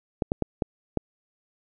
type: clicks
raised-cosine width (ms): 2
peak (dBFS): -10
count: 5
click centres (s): 0.222 / 0.319 / 0.423 / 0.622 / 0.973
effects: none